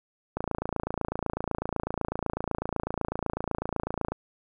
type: click train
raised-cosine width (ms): 1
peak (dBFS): -15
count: 106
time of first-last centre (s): 0.37-4.12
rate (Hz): 28
effects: none